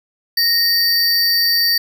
square tone pair together, 1864.7 / 4591 Hz, A#6 / D8, 0 / -40 cents, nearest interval octave + major third, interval 1560 cents, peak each -21 / -14 dBFS, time 0.37-1.78 s, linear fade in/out 5 ms, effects none

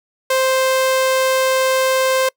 sawtooth tone, 523.3 Hz, C5, in tune, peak -10 dBFS, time 0.3-2.29 s, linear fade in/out 5 ms, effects noise-tail reverb RT60 0.1 s tail -25 dB re dry

